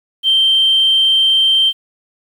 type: tone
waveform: sine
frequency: 3136 Hz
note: G7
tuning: in tune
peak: -8 dBFS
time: 0.23-1.73 s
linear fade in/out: 50 ms
effects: tanh soft clip ceiling -4 dBFS + 7-bit